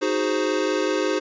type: chord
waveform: square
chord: Ab dominant seventh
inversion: second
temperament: equal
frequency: 311.1 / 370 / 415.3 / 523.3 Hz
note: Eb4 / Gb4 / Ab4 / C5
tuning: 0 / 0 / 0 / 0 cents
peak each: -27 dBFS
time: 0.01-1.2 s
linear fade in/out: 20 ms
effects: resampled to 16000 Hz